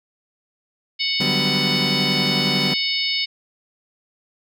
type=harmonic tone; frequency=740 Hz; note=F#5; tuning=in tune; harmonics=3 / 4 / 5 / 6 / 7; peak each=-26 / -26 / -26 / -26 / -26 dBFS; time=0.99-3.26 s; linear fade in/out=20 ms
type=chord; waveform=35% pulse; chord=G major seventh; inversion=second; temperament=equal; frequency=146.83 / 185 / 196 / 246.9 Hz; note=D3 / F#3 / G3 / B3; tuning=0 / 0 / 0 / 0 cents; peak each=-25 dBFS; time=1.2-2.74 s; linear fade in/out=5 ms
effects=none